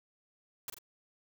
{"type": "noise with echo", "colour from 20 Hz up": "white", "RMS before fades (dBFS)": -39, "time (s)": [0.68, 0.7], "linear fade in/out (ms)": 2, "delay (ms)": 43, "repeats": 2, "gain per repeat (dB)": -6, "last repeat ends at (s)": 0.786, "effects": []}